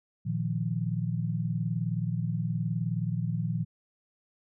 sine chord, Bb suspended fourth, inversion none, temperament equal, 116.54 / 155.56 / 174.61 Hz, Bb2 / Eb3 / F3, 0 / 0 / 0 cents, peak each -31 / -32 / -32 dBFS, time 0.25-3.65 s, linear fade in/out 20 ms, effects none

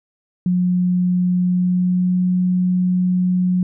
sine tone with pitch glide, 180 to 181.67 Hz, F#3 to F#3, -47 to -31 cents, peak -14 dBFS, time 0.46-3.63 s, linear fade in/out 2 ms, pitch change +16 cents, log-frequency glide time 1.41-2.25 s, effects none

